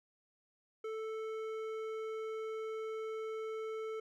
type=tone with hard clipping; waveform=triangle; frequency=440 Hz; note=A4; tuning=in tune; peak=-40 dBFS; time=0.84-4 s; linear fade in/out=5 ms; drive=14 dB; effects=none